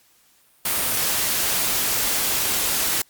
white noise, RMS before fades -22 dBFS, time 0.65-3.02 s, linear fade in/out 5 ms, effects white hiss -58 dBFS RMS until 3.09 s + Opus 48 kbps

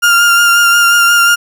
35% pulse tone with vibrato, 1400 Hz, F6, 4 cents sharp, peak -4 dBFS, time 0.02-1.36 s, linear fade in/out 20 ms, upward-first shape sine, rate 5.6 Hz, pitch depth 19 cents each way, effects none

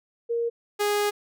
sine / sawtooth tone pair in turn, 467.5 / 413.1 Hz, A#4 / G#4, +5 / -9 cents, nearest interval major second, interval 214 cents, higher first, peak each -23 / -18 dBFS, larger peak second, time 0.29-0.5 / 0.79-1.11 s, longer second, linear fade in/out 20 ms, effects none

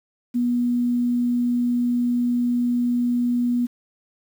sine tone with quantisation, 242.6 Hz, B3, 31 cents flat, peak -18 dBFS, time 0.34-3.67 s, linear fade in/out 20 ms, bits 8, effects none

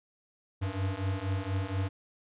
square beating tone pair, 93.9 / 98.1 Hz, F#2 / G2, +26 / +2 cents, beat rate 4.2 Hz, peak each -34 / -33 dBFS, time 0.61-1.89 s, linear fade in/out 20 ms, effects resampled to 8000 Hz

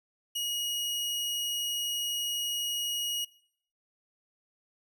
sawtooth tone, 2892 Hz, F#7, 40 cents flat, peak -27 dBFS, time 0.35-3.25 s, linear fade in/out 10 ms, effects noise-tail reverb RT60 0.6 s tail -20 dB re dry

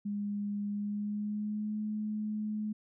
sine tone with pitch glide, 204.5 to 212.9 Hz, G#3 to G#3, -26 to +43 cents, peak -32 dBFS, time 0.05-2.73 s, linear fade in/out 10 ms, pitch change +69 cents, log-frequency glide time 0.68-1.79 s, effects none

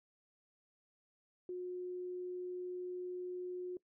sine tone, 361.3 Hz, F#4, 41 cents flat, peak -39 dBFS, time 1.49-3.77 s, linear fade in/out 2 ms, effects noise-tail reverb RT60 0.1 s tail -21 dB re dry

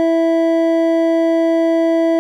triangle tone pair together, 329.6 / 659.2 Hz, E4 / E5, 0 / 0 cents, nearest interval octave, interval 1200 cents, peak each -12 / -13 dBFS, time 0-2.19 s, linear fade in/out 0 ms, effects none

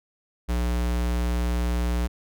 square tone, 60 Hz, B1, 49 cents flat, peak -23 dBFS, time 0.48-2.08 s, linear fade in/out 20 ms, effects none

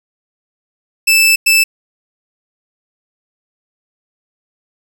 sawtooth tone bursts at uneven times, 2637 Hz, E7, in tune, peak -4 dBFS, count 2, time 1.07-1.36 / 1.46-1.64 s, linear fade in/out 10 ms, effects 7-bit

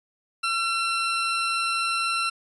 20% pulse tone, 1354 Hz, E6, 46 cents sharp, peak -18 dBFS, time 0.43-2.3 s, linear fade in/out 10 ms, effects resampled to 22050 Hz

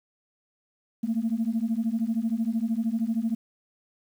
sine beating tone pair, 220 / 233 Hz, A3 / A#3, 0 / -1 cents, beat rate 13 Hz, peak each -26 dBFS, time 1.03-3.35 s, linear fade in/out 10 ms, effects tanh soft clip ceiling -18 dBFS + 9-bit

